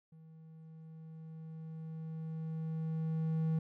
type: tone with level ramp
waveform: triangle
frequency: 160.1 Hz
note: D#3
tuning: 50 cents sharp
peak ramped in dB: -52 to -27 dBFS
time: 0.12-3.59 s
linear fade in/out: 5 ms
effects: none